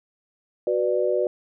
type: chord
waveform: sine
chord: B minor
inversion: second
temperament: just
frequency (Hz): 370.4 / 493.9 / 592.7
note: F#4 / B4 / D5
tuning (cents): +2 / 0 / +16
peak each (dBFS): -24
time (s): 0.67-1.27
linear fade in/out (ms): 2
effects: none